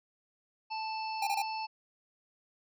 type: harmonic tone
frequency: 880 Hz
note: A5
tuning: in tune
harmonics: 1 / 3 / 5 / 6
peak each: -35 / -43 / -45 / -48 dBFS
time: 0.7-1.67 s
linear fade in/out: 20 ms
type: tone bursts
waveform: square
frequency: 807 Hz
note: G#5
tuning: 50 cents flat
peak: -30 dBFS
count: 3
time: 1.22-1.421 s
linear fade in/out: 5 ms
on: 51 ms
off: 24 ms
effects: none